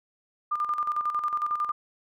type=tone with tremolo; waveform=sine; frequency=1202 Hz; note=D6; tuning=40 cents sharp; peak=-23 dBFS; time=0.51-1.72 s; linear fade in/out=10 ms; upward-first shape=square; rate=11 Hz; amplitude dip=60%; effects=none